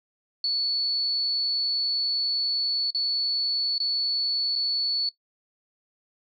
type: tone with dropouts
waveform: sine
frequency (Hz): 4435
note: C#8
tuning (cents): 0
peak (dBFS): -22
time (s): 0.44-5.09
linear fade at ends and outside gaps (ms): 2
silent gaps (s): 2.905-2.947 / 3.781-3.801 / 4.555-4.559
effects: noise-tail reverb RT60 0.1 s tail -18 dB re dry